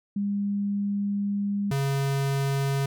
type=tone pair in turn; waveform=sine / square; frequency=201.9 / 137.91 Hz; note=G#3 / C#3; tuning=-49 / -9 cents; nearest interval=perfect fifth; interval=660 cents; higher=first; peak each=-24 dBFS; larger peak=neither; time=0.16-1.71 / 1.71-2.86 s; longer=first; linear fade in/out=5 ms; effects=none